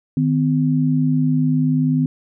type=tone pair together; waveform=sine; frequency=154.52 / 255 Hz; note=D#3 / C4; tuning=-12 / -44 cents; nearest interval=major sixth; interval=868 cents; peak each=-17 dBFS; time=0.17-2.06 s; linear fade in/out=2 ms; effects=none